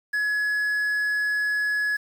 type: tone with quantisation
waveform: triangle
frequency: 1690 Hz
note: G#6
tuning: 30 cents sharp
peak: -20 dBFS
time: 0.13-1.97 s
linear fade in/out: 10 ms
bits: 8
effects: none